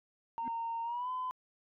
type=tone with pitch glide; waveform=sine; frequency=920 to 1014.9 Hz; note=A#5 to B5; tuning=-23 to +47 cents; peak=-33 dBFS; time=0.38-1.31 s; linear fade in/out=0 ms; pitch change=+170 cents; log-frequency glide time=0.83-1.1 s
type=tone with exponential growth; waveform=sine; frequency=250.1 Hz; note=B3; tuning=22 cents sharp; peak=-35 dBFS; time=0.4-0.48 s; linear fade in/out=1 ms; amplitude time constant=17 ms
effects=tanh soft clip ceiling -30 dBFS